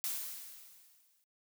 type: noise with exponential decay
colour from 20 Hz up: blue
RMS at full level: -35 dBFS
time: 0.04-1.24 s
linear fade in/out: 0 ms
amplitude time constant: 260 ms
effects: noise-tail reverb RT60 0.1 s tail -25 dB re dry